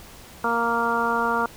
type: harmonic tone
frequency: 233.1 Hz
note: A#3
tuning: in tune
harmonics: 1 / 2 / 3 / 4 / 5 / 6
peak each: -30 / -28 / -30 / -25 / -27 / -26 dBFS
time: 0.44-1.46 s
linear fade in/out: 2 ms
effects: pink hiss -45 dBFS RMS until 1.56 s